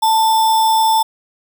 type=tone with sample-and-hold; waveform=sine; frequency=887 Hz; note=A5; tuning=14 cents sharp; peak=-10 dBFS; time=0.02-1.03 s; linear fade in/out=10 ms; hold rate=4410 Hz; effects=none